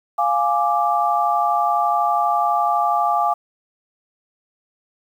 sine chord, D diminished, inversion first, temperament equal, 698.5 / 830.6 / 1174.7 Hz, F5 / Ab5 / D6, 0 / 0 / 0 cents, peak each -20 dBFS, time 0.18-3.34 s, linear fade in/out 10 ms, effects 8-bit

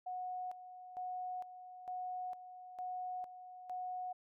sine tone with tremolo, 732 Hz, F#5, 19 cents flat, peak -39 dBFS, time 0.06-4.13 s, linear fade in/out 10 ms, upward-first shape square, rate 1.1 Hz, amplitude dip 70%, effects none

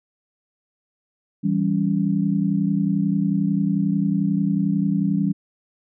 sine chord, C# diminished, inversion first, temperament equal with one note detuned, 164.81 / 196 / 280.7 Hz, E3 / G3 / C#4, 0 / 0 / +22 cents, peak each -23 / -20 / -25 dBFS, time 1.43-5.33 s, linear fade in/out 20 ms, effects none

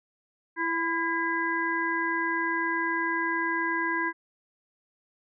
harmonic tone with a mistuned harmonic, 333.6 Hz, E4, 21 cents sharp, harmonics 1 / 3 / 5 / 6, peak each -32 / -30 / -29 / -33 dBFS, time 0.56-4.13 s, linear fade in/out 50 ms, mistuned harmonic 5, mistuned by -41 cents, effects none

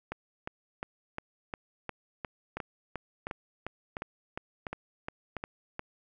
two click trains, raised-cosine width 0.5 ms, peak -20 / -20 dBFS, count 5 / 17, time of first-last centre 2.57-5.367 / 0.12-5.794 s, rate 1.43 / 2.82 Hz, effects none

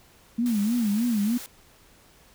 sine tone with vibrato, 222 Hz, A3, 16 cents sharp, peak -21 dBFS, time 0.38-1.38 s, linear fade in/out 10 ms, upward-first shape sine, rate 3.3 Hz, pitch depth 170 cents each way
white high-pass noise, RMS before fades -40 dBFS, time 0.46-1.46 s, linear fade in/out 0 ms, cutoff 310 Hz, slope 12 dB/octave
effects pink hiss -56 dBFS RMS until 2.34 s

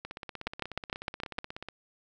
two click trains, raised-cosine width 0.3 ms, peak -15 / -23 dBFS, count 7 / 28, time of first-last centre 0.47-1.387 / 0.05-1.686 s, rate 6.54 / 16.5 Hz, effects none

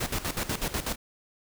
pink noise with tremolo, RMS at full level -29 dBFS, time 0-0.96 s, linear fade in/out 10 ms, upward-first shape square, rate 8.1 Hz, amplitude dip 75%, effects none

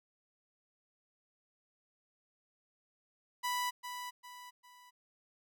sawtooth tone with echo, 987.8 Hz, B5, in tune, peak -29 dBFS, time 3.43-3.71 s, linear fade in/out 20 ms, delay 400 ms, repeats 3, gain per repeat -8 dB, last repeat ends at 4.91 s, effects none

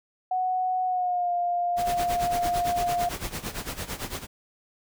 sine tone with pitch glide, 740 to 702.9 Hz, F#5 to F5, 0 to +11 cents, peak -23 dBFS, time 0.31-3.09 s, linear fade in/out 5 ms, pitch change -89 cents, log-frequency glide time 0.85-1.32 s
pink noise with tremolo, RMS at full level -31 dBFS, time 1.76-4.27 s, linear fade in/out 50 ms, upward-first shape sine, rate 8.9 Hz, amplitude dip 80%
effects none

